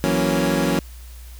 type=chord; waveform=25% pulse; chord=F# dominant seventh; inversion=third; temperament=equal; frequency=164.81 / 185 / 233.1 / 277.2 Hz; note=E3 / F#3 / A#3 / C#4; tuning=0 / 0 / 0 / 0 cents; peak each=-20 / -20 / -21 / -19 dBFS; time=0.04-0.79 s; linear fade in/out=0 ms; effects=added 60 Hz sine -36 dBFS peak until 1.39 s + white hiss -48 dBFS RMS until 1.39 s